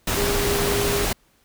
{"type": "tone in noise", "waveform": "sine", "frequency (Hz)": 405.2, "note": "G#4", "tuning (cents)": -43, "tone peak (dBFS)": -23, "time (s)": [0.17, 1.05], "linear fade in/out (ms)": 5, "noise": "pink", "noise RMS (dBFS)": -23, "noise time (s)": [0.07, 1.13], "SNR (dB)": -3, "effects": ["pink hiss -61 dBFS RMS until 1.44 s"]}